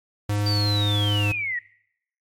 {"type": "tone", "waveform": "square", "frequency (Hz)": 103.2, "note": "G#2", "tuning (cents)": -10, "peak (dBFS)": -22, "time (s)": [0.29, 1.32], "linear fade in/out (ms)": 5}
{"type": "linear sweep", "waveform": "sine", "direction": "down", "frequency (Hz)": [4699, 1864.7], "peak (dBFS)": -24, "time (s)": [0.46, 1.59], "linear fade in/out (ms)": 5}
{"effects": ["noise-tail reverb RT60 0.7 s tail -21 dB re dry", "MP3 64 kbps"]}